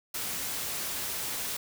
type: noise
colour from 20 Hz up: white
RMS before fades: -34 dBFS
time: 0.14-1.57 s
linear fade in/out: 5 ms
effects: none